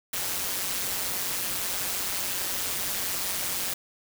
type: noise with amplitude modulation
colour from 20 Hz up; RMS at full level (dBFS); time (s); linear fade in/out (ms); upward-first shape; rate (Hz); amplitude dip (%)
white; -27; 0.13-3.74; 5; sine; 186; 65
effects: none